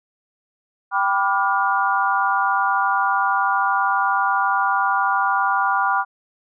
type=chord; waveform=sine; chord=G dominant seventh; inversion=none; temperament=equal with one note detuned; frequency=784 / 987.8 / 1174.7 / 1422.2 Hz; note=G5 / B5 / D6 / F6; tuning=0 / 0 / 0 / +31 cents; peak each=-22 dBFS; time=0.91-6.05 s; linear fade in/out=50 ms; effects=none